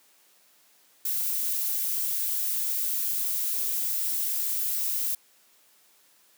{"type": "noise", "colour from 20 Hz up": "violet", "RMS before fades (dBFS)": -28, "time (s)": [1.05, 5.15], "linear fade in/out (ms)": 5, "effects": ["white hiss -61 dBFS RMS until 6.37 s", "high-pass 200 Hz 12 dB/octave"]}